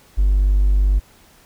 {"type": "tone with hard clipping", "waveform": "triangle", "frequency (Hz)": 49, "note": "G1", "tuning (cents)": 0, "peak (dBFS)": -12, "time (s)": [0.17, 1], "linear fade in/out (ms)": 20, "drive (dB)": 3, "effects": ["pink hiss -51 dBFS RMS until 1.45 s"]}